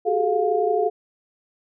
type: tone cluster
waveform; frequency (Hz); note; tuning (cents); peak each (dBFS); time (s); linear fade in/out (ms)
sine; 371.5 / 397.2 / 429.1 / 706; F#4 / G4 / A4 / F5; +7 / +23 / -43 / +19; -27 / -26 / -21 / -23; 0.05-0.9; 20
effects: none